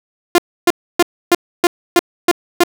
sawtooth tone bursts, 349.2 Hz, F4, in tune, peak -3 dBFS, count 8, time 0.35-2.636 s, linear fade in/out 2 ms, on 32 ms, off 290 ms, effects none

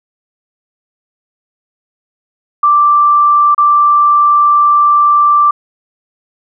sine tone with dropouts, 1174.7 Hz, D6, in tune, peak -5 dBFS, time 2.63-5.51 s, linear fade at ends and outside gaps 5 ms, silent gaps 3.547-3.579 s, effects none

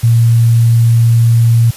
sine tone with sample-and-hold, 116.2 Hz, A#2, 5 cents flat, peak -5 dBFS, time 0.03-1.71 s, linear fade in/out 10 ms, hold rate 11025 Hz, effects white hiss -32 dBFS RMS until 1.76 s + resampled to 32000 Hz

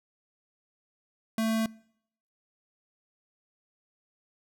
square tone, 222.7 Hz, A3, 21 cents sharp, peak -26 dBFS, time 1.38-1.66 s, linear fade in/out 2 ms, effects noise-tail reverb RT60 0.7 s tail -24 dB re dry

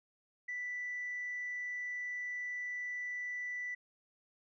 sine tone, 1975.5 Hz, B6, in tune, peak -36 dBFS, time 0.48-3.75 s, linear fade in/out 10 ms, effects tanh soft clip ceiling -33 dBFS

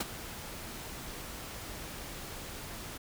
pink noise with ADSR envelope, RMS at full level -30 dBFS, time 0-2.98 s, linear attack 7 ms, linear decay 27 ms, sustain -13 dB, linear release 12 ms, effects none

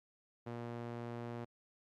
sawtooth tone with band-pass filter, 118.4 Hz, A#2, 27 cents sharp, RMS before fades -44 dBFS, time 0.46-1.45 s, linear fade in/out 10 ms, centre 480 Hz, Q 0.51, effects Opus 48 kbps

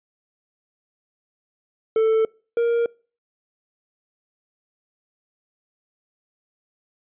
triangle tone pair in turn, 442.9 / 468.3 Hz, A4 / A#4, +11 / +8 cents, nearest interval minor second, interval 97 cents, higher second, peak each -13 / -15 dBFS, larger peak first, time 1.96-2.25 / 2.57-2.86 s, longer neither, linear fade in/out 2 ms, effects noise-tail reverb RT60 0.4 s tail -26 dB re dry + resampled to 8000 Hz

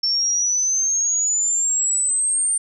sine exponential sweep, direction up, 5400 to 8900 Hz, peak -17 dBFS, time 0.03-2.58 s, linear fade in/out 5 ms, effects none

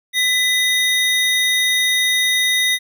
square tone pair together, 1999 / 3724 Hz, B6 / A#7, +20 / -2 cents, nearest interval major seventh, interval 1078 cents, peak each -18 dBFS, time 0.13-2.79 s, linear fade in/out 50 ms, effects none

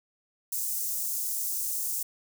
white high-pass noise, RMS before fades -31 dBFS, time 0.52-2.03 s, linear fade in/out 5 ms, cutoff 6500 Hz, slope 24 dB/octave, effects none

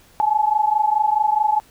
sine tone pair together, 841.3 / 866 Hz, G#5 / A5, +22 / -28 cents, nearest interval minor second, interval 50 cents, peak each -18 dBFS, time 0.2-1.6 s, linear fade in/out 0 ms, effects pink hiss -52 dBFS RMS until 1.7 s

